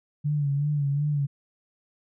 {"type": "tone with vibrato", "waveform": "sine", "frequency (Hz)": 144.4, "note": "D3", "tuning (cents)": -29, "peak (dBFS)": -22, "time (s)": [0.24, 1.27], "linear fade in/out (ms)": 20, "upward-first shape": "sine", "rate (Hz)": 2.7, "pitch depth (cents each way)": 57, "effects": []}